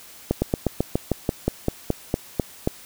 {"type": "slowing click train", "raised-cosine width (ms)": 2, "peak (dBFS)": -6, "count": 14, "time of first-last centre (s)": [0.31, 2.674], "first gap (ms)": 110, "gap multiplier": 1.08, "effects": ["white hiss -45 dBFS RMS until 2.85 s"]}